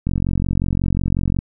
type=click train; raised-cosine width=5 ms; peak=-7 dBFS; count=61; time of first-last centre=0.07-1.389 s; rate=45.5 Hz; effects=none